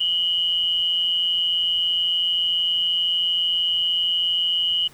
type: tone pair together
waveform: sine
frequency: 2910 / 3083 Hz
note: F#7 / G7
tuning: -29 / -29 cents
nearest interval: minor second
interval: 100 cents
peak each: -20 / -24 dBFS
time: 0-4.88 s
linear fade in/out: 10 ms
effects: pink hiss -50 dBFS RMS until 4.93 s